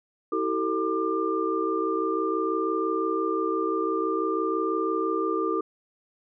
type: tone cluster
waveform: sine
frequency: 324.1 / 384.6 / 450.5 / 1194 Hz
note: E4 / G4 / A4 / D6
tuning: -29 / -33 / +41 / +28 cents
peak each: -29 dBFS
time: 0.32-5.61 s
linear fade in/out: 5 ms
effects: none